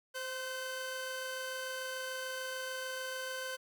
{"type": "tone pair together", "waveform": "sawtooth", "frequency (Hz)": [520, 1533.2], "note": ["C5", "G6"], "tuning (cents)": [-11, -39], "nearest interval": "octave + perfect fifth", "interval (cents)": 1872, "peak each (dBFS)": [-37, -37], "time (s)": [0.14, 3.57], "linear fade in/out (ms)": 20, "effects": ["12-bit"]}